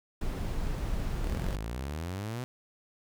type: noise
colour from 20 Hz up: brown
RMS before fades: -32 dBFS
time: 0.21-1.56 s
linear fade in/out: 5 ms
type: exponential sweep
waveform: sawtooth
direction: up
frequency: 35.58 to 129.1 Hz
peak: -30 dBFS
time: 1.23-2.44 s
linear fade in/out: 0 ms
effects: none